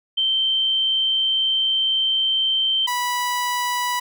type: tone pair in turn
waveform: sine / sawtooth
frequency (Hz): 3119 / 982.4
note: G7 / B5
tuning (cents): -9 / -9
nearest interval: octave + minor sixth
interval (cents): 2000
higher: first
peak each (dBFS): -17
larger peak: neither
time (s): 0.17-2.87 / 2.87-4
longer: first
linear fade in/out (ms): 10
effects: none